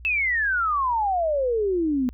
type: exponential sweep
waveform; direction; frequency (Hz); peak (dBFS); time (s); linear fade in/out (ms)
sine; down; 2667 to 242.3; -20; 0.05-2.09; 0
effects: added 60 Hz sine -40 dBFS peak until 2.13 s